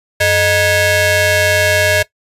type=ring-modulated tone; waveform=sawtooth; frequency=523.3 Hz; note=C5; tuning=in tune; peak=-3 dBFS; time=0.2-2.03 s; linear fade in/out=10 ms; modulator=1140 Hz; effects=noise-tail reverb RT60 0.1 s tail -18 dB re dry + resampled to 32000 Hz